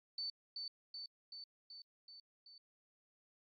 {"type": "tone with echo", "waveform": "sine", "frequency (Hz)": 4521, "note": "C#8", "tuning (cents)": 33, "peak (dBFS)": -39, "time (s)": [0.18, 0.3], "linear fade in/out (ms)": 2, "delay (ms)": 380, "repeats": 6, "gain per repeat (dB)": -3, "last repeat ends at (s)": 2.58, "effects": ["AAC 32 kbps"]}